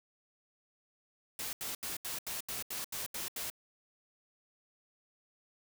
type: noise bursts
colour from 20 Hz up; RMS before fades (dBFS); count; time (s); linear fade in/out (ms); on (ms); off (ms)
white; -39; 10; 1.39-3.501; 2; 140; 79
effects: none